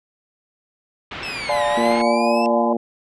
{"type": "low-pass noise", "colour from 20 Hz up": "white", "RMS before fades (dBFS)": -32, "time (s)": [1.11, 2.02], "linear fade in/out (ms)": 5, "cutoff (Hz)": 3100, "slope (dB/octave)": 24}
{"type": "linear two-way sweep", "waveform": "30% pulse", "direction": "down then up", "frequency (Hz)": [2678, 1813, 2678], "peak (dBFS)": -25, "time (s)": [1.23, 2.46], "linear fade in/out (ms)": 0, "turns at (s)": 1.66}
{"type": "chord", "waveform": "sine", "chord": "D diminished seventh", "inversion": "none", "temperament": "just", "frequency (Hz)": [587.3, 704.8, 845.8, 1014.9], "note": ["D5", "F5", "Ab5", "Cb6"], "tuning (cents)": [0, 16, 31, 47], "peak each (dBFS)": [-20, -25, -23, -26], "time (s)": [1.49, 2.73], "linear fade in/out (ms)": 2}
{"type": "harmonic tone", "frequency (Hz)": 116.54, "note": "A#2", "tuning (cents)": 0, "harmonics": [2, 3, 4, 5, 6, 7], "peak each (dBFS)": [-21, -25, -27, -29, -31, -32], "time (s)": [1.77, 2.77], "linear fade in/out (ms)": 5}
{"effects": ["resampled to 22050 Hz"]}